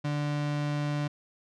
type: tone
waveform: 35% pulse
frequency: 146.83 Hz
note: D3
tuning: in tune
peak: -26 dBFS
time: 0.04-1.08 s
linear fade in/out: 10 ms
effects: low-pass 5000 Hz 12 dB/octave